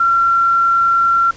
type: tone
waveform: sine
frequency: 1365 Hz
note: F6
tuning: 40 cents flat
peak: -10 dBFS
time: 0-1.31 s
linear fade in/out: 5 ms
effects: pink hiss -40 dBFS RMS until 1.36 s + resampled to 16000 Hz